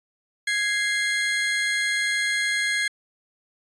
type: tone pair together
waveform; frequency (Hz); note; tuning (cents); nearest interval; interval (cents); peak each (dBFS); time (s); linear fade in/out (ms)
35% pulse; 1656.4 / 2093; G#6 / C7; -5 / 0; major third; 405; -23; 0.47-2.88; 5
effects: resampled to 24000 Hz